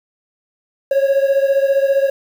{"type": "beating tone pair", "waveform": "triangle", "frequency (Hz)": [545, 560], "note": ["C#5", "C#5"], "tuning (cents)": [-29, 18], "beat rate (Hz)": 15, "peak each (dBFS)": [-11, -15], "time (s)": [0.91, 2.1], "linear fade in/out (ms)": 5, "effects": ["tanh soft clip ceiling -3 dBFS", "7-bit"]}